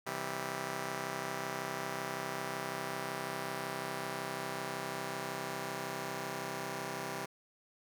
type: chord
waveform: 5% pulse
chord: C major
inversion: none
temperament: just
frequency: 130.81 / 163.52 / 196.22 Hz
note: C3 / E3 / G3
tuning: 0 / -14 / +2 cents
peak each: -31 dBFS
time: 0.06-7.26 s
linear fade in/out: 10 ms
effects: none